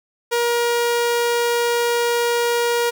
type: tone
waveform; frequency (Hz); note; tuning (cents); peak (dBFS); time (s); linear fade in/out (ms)
sawtooth; 474.6; A#4; +31; -13; 0.31-2.91; 20
effects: none